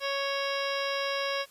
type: harmonic tone with a mistuned harmonic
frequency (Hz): 554.4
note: C#5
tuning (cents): 0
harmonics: 1 / 2 / 3 / 4 / 5 / 6 / 7 / 9 / 10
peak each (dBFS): -32 / -35 / -37 / -38 / -39 / -40 / -40 / -42 / -42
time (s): 0-1.46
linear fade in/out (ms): 50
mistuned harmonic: 6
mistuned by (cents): -36
effects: white hiss -57 dBFS RMS until 1.5 s + resampled to 32000 Hz